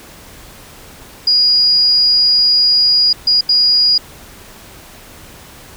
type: tone bursts at uneven times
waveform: sine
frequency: 4884 Hz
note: D#8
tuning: 33 cents flat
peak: -8 dBFS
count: 3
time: 1.27-3.13 / 3.27-3.41 / 3.49-3.98 s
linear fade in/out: 5 ms
effects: pink hiss -38 dBFS RMS until 5.76 s